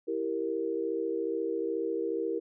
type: chord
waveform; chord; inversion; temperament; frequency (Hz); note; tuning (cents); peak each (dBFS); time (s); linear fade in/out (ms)
sine; E diminished; none; equal; 329.6 / 392 / 466.2; E4 / G4 / Bb4; 0 / 0 / 0; -34 / -34 / -32; 0.07-2.4; 20
effects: none